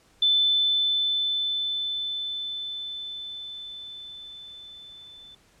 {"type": "tone with level ramp", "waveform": "sine", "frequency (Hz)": 3520, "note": "A7", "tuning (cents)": 0, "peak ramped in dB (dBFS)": [-17, -45], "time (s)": [0.22, 5.35], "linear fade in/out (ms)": 5, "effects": ["pink hiss -60 dBFS RMS until 5.6 s", "low-pass 10000 Hz 12 dB/octave"]}